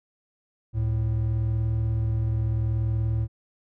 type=tone pair together; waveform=triangle; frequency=69.3 / 110.01 Hz; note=C#2 / A2; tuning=0 / 0 cents; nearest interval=minor sixth; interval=800 cents; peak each=-27 / -21 dBFS; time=0.73-3.28 s; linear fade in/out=50 ms; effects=none